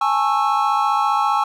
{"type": "chord", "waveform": "triangle", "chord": "A major seventh", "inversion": "third", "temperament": "just", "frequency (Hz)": [825, 880, 1100, 1320], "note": ["G#5", "A5", "C#6", "E6"], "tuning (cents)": [-12, 0, -14, 2], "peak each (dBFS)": [-18, -21, -19, -20], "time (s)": [0.01, 1.44], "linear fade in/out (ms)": 5, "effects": []}